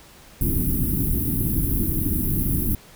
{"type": "band-stop noise", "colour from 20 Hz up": "pink", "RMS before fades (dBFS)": -22, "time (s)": [0.41, 2.75], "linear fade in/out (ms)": 2, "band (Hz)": [340, 11000], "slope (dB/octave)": 48, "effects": ["pink hiss -48 dBFS RMS until 2.95 s"]}